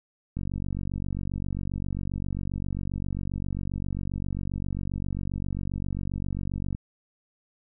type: click train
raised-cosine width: 5 ms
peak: -19 dBFS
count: 304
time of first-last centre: 0.37-6.749 s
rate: 47.5 Hz
effects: none